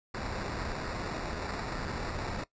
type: noise with sample-and-hold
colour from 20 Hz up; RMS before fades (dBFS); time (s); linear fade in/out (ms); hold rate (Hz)
pink; -36; 0.14-2.44; 5; 3150
effects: noise-tail reverb RT60 0.1 s tail -18 dB re dry + resampled to 16000 Hz